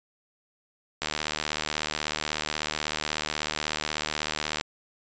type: click train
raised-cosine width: 0.2 ms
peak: -10 dBFS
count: 275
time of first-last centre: 1.02-4.611 s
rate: 76.3 Hz
effects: resampled to 16000 Hz